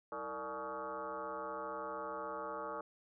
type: tone with frequency modulation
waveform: sine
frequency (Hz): 857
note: A5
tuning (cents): -46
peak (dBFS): -39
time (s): 0.12-2.81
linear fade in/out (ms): 2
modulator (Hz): 133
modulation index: 3.6
effects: none